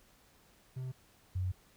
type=tone pair in turn; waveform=triangle / sine; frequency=129.1 / 92.02 Hz; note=C3 / F#2; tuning=-23 / -9 cents; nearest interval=tritone; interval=586 cents; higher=first; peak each=-35 / -31 dBFS; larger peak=second; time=0.76-0.92 / 1.35-1.52 s; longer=second; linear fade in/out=10 ms; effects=pink hiss -65 dBFS RMS until 1.76 s